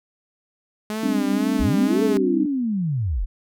sawtooth tone with vibrato, 210 Hz, G#3, 19 cents sharp, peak -21 dBFS, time 0.9-2.17 s, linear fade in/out 0 ms, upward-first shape sine, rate 2 Hz, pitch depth 89 cents each way
sine chord, G suspended fourth, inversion none, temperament equal, 196 / 261.6 / 293.7 Hz, G3 / C4 / D4, 0 / 0 / 0 cents, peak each -26 / -22 / -24 dBFS, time 1.03-2.46 s, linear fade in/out 5 ms
sine linear two-way sweep, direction up then down, 30.89 to 439 to 30.89 Hz, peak -20 dBFS, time 1.59-3.26 s, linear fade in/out 20 ms, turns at 2.03 s
effects none

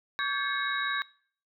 sine tone cluster, 1136 / 1590 / 1715 / 2188 / 3817 Hz, C#6 / G6 / A6 / C#7 / A#7, +42 / +24 / -45 / -23 / +40 cents, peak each -33 / -32 / -34 / -39 / -34 dBFS, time 0.19-1.02 s, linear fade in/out 0 ms, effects noise-tail reverb RT60 0.5 s tail -22 dB re dry

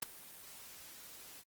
white noise with ADSR envelope, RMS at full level -32 dBFS, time 0.02-1.44 s, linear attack 9 ms, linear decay 6 ms, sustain -21 dB, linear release 49 ms, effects Opus 24 kbps

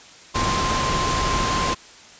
sine tone in noise, 1046.5 Hz, C6, in tune, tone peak -23 dBFS, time 0.34-1.75 s, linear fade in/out 20 ms, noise pink, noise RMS -23 dBFS, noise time 0.34-1.75 s, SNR -3 dB, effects white hiss -45 dBFS RMS until 2.19 s + resampled to 16000 Hz

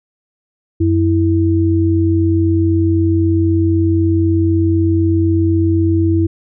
sine tone pair together, 92 / 328.1 Hz, F#2 / E4, -9 / -8 cents, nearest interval octave + minor seventh, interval 2201 cents, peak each -13 dBFS, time 0.8-6.27 s, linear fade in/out 10 ms, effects none

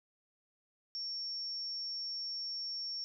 sine tone, 5480 Hz, F8, 34 cents flat, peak -37 dBFS, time 0.95-3.04 s, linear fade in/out 0 ms, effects none

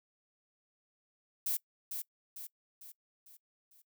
violet noise with echo, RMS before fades -33 dBFS, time 1.46-1.57 s, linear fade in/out 5 ms, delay 450 ms, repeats 5, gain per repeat -6 dB, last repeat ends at 3.82 s, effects noise-tail reverb RT60 0.1 s tail -22 dB re dry

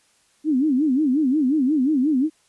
sine tone with vibrato, 280.9 Hz, C#4, 23 cents sharp, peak -16 dBFS, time 0.44-2.3 s, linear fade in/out 50 ms, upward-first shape sine, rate 5.6 Hz, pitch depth 210 cents each way, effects white hiss -61 dBFS RMS until 2.48 s + resampled to 24000 Hz

